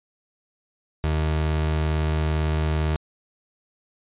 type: tone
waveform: 30% pulse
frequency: 77.78 Hz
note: D#2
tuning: in tune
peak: -18 dBFS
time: 1.04-2.96 s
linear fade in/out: 0 ms
effects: resampled to 8000 Hz